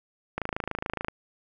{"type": "click train", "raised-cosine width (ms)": 0.5, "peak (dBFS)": -14, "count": 20, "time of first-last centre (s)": [0.38, 1.084], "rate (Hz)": 27, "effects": []}